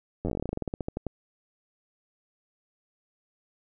slowing click train, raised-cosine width 2 ms, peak -17 dBFS, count 22, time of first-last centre 0.25-1.067 s, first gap 10 ms, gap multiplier 1.12, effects none

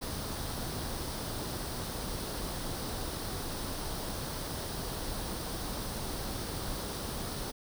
pink noise with comb filter, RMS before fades -37 dBFS, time 0.01-7.52 s, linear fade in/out 20 ms, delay 0.21 ms, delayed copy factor +0.5, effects none

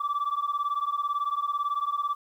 sine beating tone pair, 1152 / 1170 Hz, D6 / D6, -34 / -7 cents, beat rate 18 Hz, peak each -27 dBFS, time 0-2.15 s, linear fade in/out 10 ms, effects tanh soft clip ceiling -22 dBFS + 10-bit

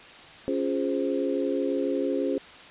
sine chord, Db major seventh, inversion none, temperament equal, 277.2 / 349.2 / 415.3 / 523.3 Hz, Db4 / F4 / Ab4 / C5, 0 / 0 / 0 / 0 cents, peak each -28 / -31 / -30 / -30 dBFS, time 0.48-2.38 s, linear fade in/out 0 ms, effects white hiss -46 dBFS RMS until 2.7 s + resampled to 8000 Hz

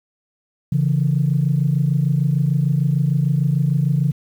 sine tone pair together, 138.59 / 165.25 Hz, C#3 / E3, 0 / +5 cents, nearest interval minor third, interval 305 cents, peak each -16 / -18 dBFS, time 0.72-4.12 s, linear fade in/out 5 ms, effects tanh soft clip ceiling -8 dBFS + 8-bit

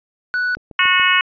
triangle tone, 1480 Hz, F#6, in tune, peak -15 dBFS, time 0.34-0.55 s, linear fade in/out 0 ms
click train, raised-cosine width 2 ms, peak -23 dBFS, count 4, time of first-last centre 0.57-0.997 s, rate 7.02 Hz
harmonic tone, 365.7 Hz, F#4, 20 cents flat, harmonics 3 / 4 / 5 / 6 / 7 / 8, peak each -19 / -19 / -19 / -19 / -19 / -19 dBFS, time 0.79-1.21 s, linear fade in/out 2 ms
effects resampled to 11025 Hz

